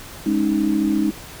sine chord, Ab suspended fourth, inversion none, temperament equal, 207.7 / 277.2 / 311.1 Hz, Ab3 / Db4 / Eb4, 0 / 0 / 0 cents, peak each -21 / -23 / -19 dBFS, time 0.26-1.11 s, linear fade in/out 5 ms, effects pink hiss -38 dBFS RMS until 1.4 s

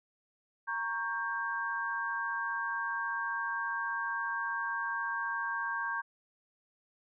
sine chord, G diminished, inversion first, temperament equal with one note detuned, 932.3 / 1108.7 / 1586.2 Hz, Bb5 / Db6 / G6, 0 / 0 / +20 cents, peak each -38 / -38 / -34 dBFS, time 0.67-6.02 s, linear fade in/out 20 ms, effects none

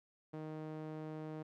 sawtooth tone with band-pass filter, 155.56 Hz, D#3, in tune, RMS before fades -45 dBFS, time 0.33-1.43 s, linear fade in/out 10 ms, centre 410 Hz, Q 0.82, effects none

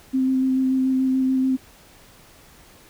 sine tone with vibrato, 261.6 Hz, C4, in tune, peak -17 dBFS, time 0.13-1.57 s, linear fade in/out 20 ms, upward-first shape square, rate 6.9 Hz, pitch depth 10 cents each way, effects pink hiss -50 dBFS RMS until 2.89 s

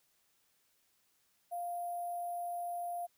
sine tone with sample-and-hold, 698.5 Hz, F5, in tune, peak -36 dBFS, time 1.51-3.07 s, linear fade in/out 20 ms, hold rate 11025 Hz, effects white hiss -74 dBFS RMS until 3.17 s

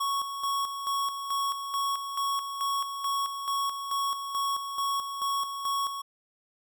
square tone with tremolo, 1108.7 Hz, C#6, in tune, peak -27 dBFS, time 0-6.02 s, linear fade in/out 10 ms, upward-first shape square, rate 2.3 Hz, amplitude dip 55%, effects none

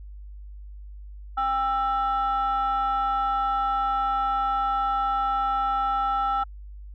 sine tone pair together, 797 / 1328.1 Hz, G5 / E6, +28 / +13 cents, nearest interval major sixth, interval 885 cents, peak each -23 dBFS, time 1.37-6.44 s, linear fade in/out 10 ms, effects tanh soft clip ceiling -18 dBFS + added 50 Hz sine -38 dBFS peak until 6.94 s

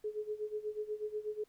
sine tone with tremolo, 424.7 Hz, G#4, 39 cents sharp, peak -33 dBFS, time 0.04-1.44 s, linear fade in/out 5 ms, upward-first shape sine, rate 8.2 Hz, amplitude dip 85%, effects pink hiss -71 dBFS RMS until 1.48 s

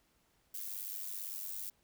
violet noise with amplitude modulation, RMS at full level -39 dBFS, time 0.54-1.7 s, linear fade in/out 5 ms, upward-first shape sine, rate 97.8 Hz, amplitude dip 70%, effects pink hiss -73 dBFS RMS until 1.83 s

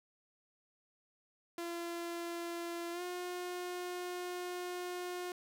sawtooth tone with pitch glide, 341.6 to 358 Hz, F4 to F4, -38 to +43 cents, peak -35 dBFS, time 1.58-5.32 s, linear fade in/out 2 ms, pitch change +81 cents, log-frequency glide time 2.92-3.02 s, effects none

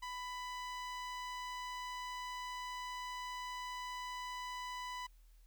sawtooth tone with notch filter, 995 Hz, B5, 13 cents sharp, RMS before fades -44 dBFS, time 0.02-5.07 s, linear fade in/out 10 ms, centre 12000 Hz, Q 0.55, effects added 40 Hz sine -59 dBFS peak until 5.46 s + white hiss -75 dBFS RMS until 5.46 s

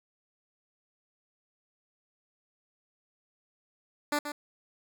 10% pulse tone with echo, 293.7 Hz, D4, in tune, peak -18 dBFS, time 4.12-4.19 s, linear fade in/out 5 ms, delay 130 ms, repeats 1, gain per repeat -8 dB, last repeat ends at 4.32 s, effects none

